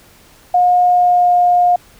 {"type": "tone with pitch glide", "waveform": "sine", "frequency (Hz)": [717, 711.2], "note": ["F5", "F5"], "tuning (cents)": [45, 31], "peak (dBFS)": -8, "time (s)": [0.54, 1.76], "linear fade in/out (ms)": 5, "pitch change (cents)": -14, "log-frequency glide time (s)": [0.85, 1.33], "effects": ["pink hiss -46 dBFS RMS until 1.99 s"]}